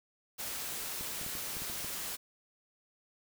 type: noise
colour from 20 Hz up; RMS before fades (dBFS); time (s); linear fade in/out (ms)
white; -39; 0.38-2.17; 20
type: clicks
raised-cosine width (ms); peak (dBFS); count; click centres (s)
3; -34; 8; 1.01 / 1.214 / 1.264 / 1.353 / 1.568 / 1.62 / 1.699 / 1.846
effects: none